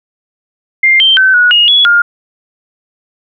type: tone with pitch steps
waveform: sine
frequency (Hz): 2106 / 3136 / 1532 / 1460 / 2866 / 3379 / 1413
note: C7 / G7 / G6 / F#6 / F7 / G#7 / F6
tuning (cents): +11 / 0 / -40 / -24 / +44 / +29 / +20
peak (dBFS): -4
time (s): 0.83-2.02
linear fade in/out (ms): 5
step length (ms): 170
effects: none